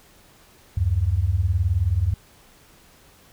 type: beating tone pair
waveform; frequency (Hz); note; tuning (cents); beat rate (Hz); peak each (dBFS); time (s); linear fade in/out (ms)
sine; 76.1 / 95.1; D#2 / F#2; -38 / +48; 19; -22 / -20; 0.77-2.14; 5
effects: pink hiss -53 dBFS RMS until 3.32 s